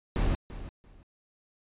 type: noise with echo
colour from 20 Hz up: brown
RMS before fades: -26 dBFS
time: 0.16-0.35 s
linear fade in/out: 0 ms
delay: 340 ms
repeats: 2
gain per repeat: -14 dB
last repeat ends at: 1.03 s
effects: resampled to 8000 Hz